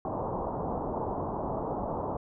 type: low-pass noise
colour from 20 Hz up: white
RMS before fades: -33 dBFS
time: 0.05-2.17 s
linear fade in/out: 2 ms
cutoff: 1000 Hz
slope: 48 dB/octave
effects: none